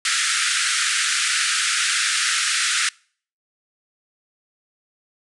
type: band-pass noise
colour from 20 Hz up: pink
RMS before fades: -21 dBFS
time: 0.05-2.89 s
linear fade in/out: 2 ms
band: 1300 to 10000 Hz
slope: 96 dB/octave
effects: noise-tail reverb RT60 0.5 s tail -26 dB re dry